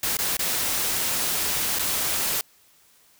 white noise with dropouts, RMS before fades -25 dBFS, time 0.03-2.41 s, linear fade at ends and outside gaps 2 ms, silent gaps 0.17-0.188 / 0.369-0.392 / 1.788-1.793 s, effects white hiss -58 dBFS RMS until 3.19 s

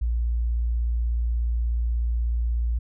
sine tone, 58.27 Hz, A#1, in tune, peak -21 dBFS, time 0.01-2.79 s, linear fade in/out 10 ms, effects none

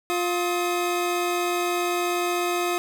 25% pulse tone pair together, 351.9 / 1270 Hz, F4 / D#6, +13 / +35 cents, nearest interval octave + minor seventh, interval 2222 cents, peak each -20 / -25 dBFS, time 0.1-2.78 s, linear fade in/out 0 ms, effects none

